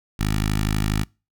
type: tone with notch filter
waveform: 10% pulse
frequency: 52.2 Hz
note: G#1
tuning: 10 cents sharp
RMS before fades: -22 dBFS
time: 0.19-1.04 s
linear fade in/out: 10 ms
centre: 530 Hz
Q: 0.5
effects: noise-tail reverb RT60 0.3 s tail -26 dB re dry